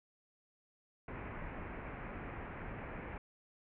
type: low-pass noise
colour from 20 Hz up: pink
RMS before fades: -45 dBFS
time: 1.08-3.18 s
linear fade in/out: 2 ms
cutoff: 2400 Hz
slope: 48 dB/octave
effects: none